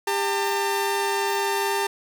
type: tone pair together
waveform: sawtooth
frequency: 398.2 / 901.2 Hz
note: G4 / A5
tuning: +27 / +41 cents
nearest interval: octave + major second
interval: 1414 cents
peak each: -21 dBFS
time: 0.07-1.87 s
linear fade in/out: 5 ms
effects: none